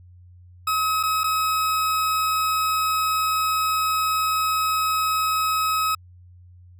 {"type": "tone with dropouts", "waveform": "40% pulse", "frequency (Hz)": 1277, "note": "D#6", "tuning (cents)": 45, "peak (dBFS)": -19, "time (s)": [0.67, 5.95], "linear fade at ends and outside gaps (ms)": 5, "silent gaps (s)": [[1.03, 1.034], [1.235, 1.24]], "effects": ["added 89 Hz sine -45 dBFS peak until 6.79 s"]}